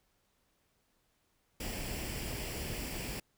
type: noise with comb filter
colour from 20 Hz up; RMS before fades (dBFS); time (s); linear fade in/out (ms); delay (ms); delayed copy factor
pink; -39; 1.6-3.2; 5; 0.39; +0.55
effects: pink hiss -75 dBFS RMS until 3.37 s